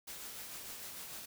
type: noise with tremolo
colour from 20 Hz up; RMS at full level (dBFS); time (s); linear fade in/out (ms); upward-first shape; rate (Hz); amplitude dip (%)
white; -45; 0.07-1.26; 10; triangle; 6.7; 35
effects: none